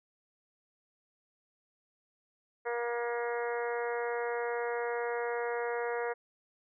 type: harmonic tone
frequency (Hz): 237.6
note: A#3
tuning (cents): +33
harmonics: 2 / 3 / 4 / 5 / 6 / 7 / 8 / 9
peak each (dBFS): -33 / -40 / -41 / -46 / -43 / -44 / -44 / -48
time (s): 2.65-6.14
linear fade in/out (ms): 20
effects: none